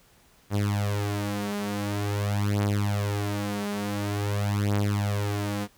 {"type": "beating tone pair", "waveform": "sawtooth", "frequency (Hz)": [102.1, 102.57], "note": ["G#2", "G#2"], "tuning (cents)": [-29, -21], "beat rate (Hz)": 0.47, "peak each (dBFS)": -24, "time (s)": [0.5, 5.68], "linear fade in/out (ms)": 50, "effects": ["pink hiss -59 dBFS RMS until 5.77 s"]}